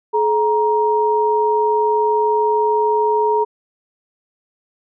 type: tone pair together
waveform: sine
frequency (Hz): 426.8 / 940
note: G#4 / A#5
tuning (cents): +47 / +14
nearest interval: octave + major second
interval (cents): 1367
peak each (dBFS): -16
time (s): 0.13-3.45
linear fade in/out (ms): 20
effects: none